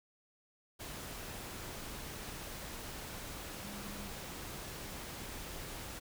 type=tone in noise; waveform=sine; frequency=203.1 Hz; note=G#3; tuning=38 cents flat; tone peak=-47 dBFS; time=3.62-4.09 s; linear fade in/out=20 ms; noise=pink; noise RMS=-45 dBFS; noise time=0.79-6 s; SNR=-5 dB; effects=none